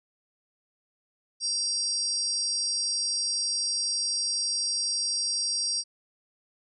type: tone cluster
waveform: sine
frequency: 4718 / 5650 / 8510 Hz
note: D8 / F8 / C9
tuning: +7 / +19 / +28 cents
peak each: -28 / -30 / -35 dBFS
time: 1.4-5.84 s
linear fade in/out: 50 ms
effects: none